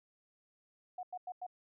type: tone bursts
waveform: sine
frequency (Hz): 728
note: F#5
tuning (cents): -28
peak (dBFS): -39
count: 4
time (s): 0.98-1.466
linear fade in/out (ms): 5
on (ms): 51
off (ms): 94
effects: none